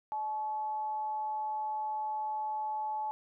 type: tone with frequency modulation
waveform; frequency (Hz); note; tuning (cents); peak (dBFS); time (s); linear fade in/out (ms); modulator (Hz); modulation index
sine; 860; A5; -40; -32; 0.12-3.11; 0; 249; 0.21
effects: none